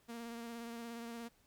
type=tone with vibrato; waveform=sawtooth; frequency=233.1 Hz; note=A#3; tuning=in tune; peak=-40 dBFS; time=0.08-1.29 s; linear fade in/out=20 ms; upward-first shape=sine; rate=17 Hz; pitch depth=23 cents each way; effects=pink hiss -71 dBFS RMS until 1.46 s